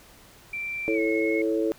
sine tone with pitch glide, 2349 to 2179 Hz, D7 to C#7, 0 to -30 cents, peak -29 dBFS, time 0.53-1.42 s, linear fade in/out 5 ms, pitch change -130 cents, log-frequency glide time 0.93-1 s
sine chord, A major, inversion second, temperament equal, 329.6 / 440 / 554.4 Hz, E4 / A4 / C#5, 0 / 0 / 0 cents, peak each -25 / -26 / -30 dBFS, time 0.88-1.72 s, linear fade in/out 0 ms
effects pink hiss -52 dBFS RMS until 1.78 s

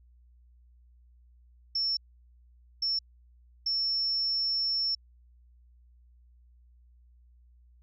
sine tone bursts at uneven times, 5400 Hz, E8, 41 cents sharp, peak -26 dBFS, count 3, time 1.75-1.97 / 2.82-2.99 / 3.66-4.95 s, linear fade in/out 5 ms, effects added 60 Hz sine -56 dBFS peak until 7.82 s

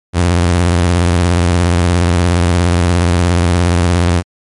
sawtooth tone with vibrato, 87.31 Hz, F2, in tune, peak -5 dBFS, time 0.13-4.23 s, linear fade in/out 50 ms, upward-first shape sine, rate 17 Hz, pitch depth 93 cents each way, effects MP3 48 kbps

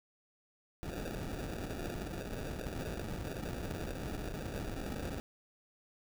pink noise with sample-and-hold, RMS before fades -40 dBFS, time 0.83-5.2 s, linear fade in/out 0 ms, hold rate 1050 Hz, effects none

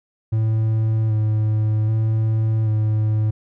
triangle tone with vibrato, 109.2 Hz, A2, 13 cents flat, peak -14 dBFS, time 0.32-3.31 s, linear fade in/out 10 ms, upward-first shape square, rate 0.64 Hz, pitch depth 19 cents each way, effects none

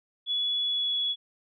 sine tone with pitch glide, 3401 to 3381 Hz, G#7 to G#7, +40 to +30 cents, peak -25 dBFS, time 0.26-1.16 s, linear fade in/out 50 ms, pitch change -10 cents, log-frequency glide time 0.62-0.97 s, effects none

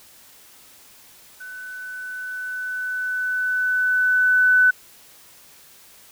sine tone with level ramp, 1500 Hz, F#6, 23 cents sharp, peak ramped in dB -34 to -11 dBFS, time 1.4-4.71 s, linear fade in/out 10 ms, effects white hiss -49 dBFS RMS until 6.11 s

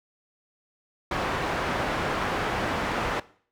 white low-pass noise, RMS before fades -28 dBFS, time 1.11-3.2 s, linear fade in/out 5 ms, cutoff 1400 Hz, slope 12 dB/octave, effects noise-tail reverb RT60 0.5 s tail -19 dB re dry

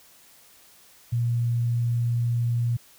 sine tone, 118.7 Hz, A#2, 32 cents sharp, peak -21 dBFS, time 1.12-2.77 s, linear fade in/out 10 ms, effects white hiss -54 dBFS RMS until 2.98 s

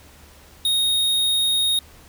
square tone, 3729 Hz, A#7, in tune, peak -18 dBFS, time 0.65-1.79 s, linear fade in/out 2 ms, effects added 73 Hz sine -50 dBFS peak until 2.08 s + pink hiss -49 dBFS RMS until 2.08 s

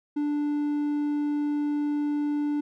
triangle tone, 293.7 Hz, D4, in tune, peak -22 dBFS, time 0.16-2.61 s, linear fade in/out 10 ms, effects none

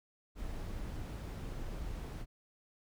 brown noise, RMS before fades -41 dBFS, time 0.35-2.26 s, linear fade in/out 50 ms, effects none

